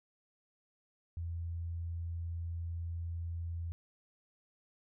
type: tone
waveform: sine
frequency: 84.4 Hz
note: E2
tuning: 41 cents sharp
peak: -36 dBFS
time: 1.17-3.72 s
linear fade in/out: 0 ms
effects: none